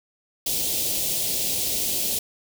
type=band-stop noise; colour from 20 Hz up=white; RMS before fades=-25 dBFS; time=0.46-2.19 s; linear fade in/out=5 ms; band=650 to 2800 Hz; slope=24 dB/octave; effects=none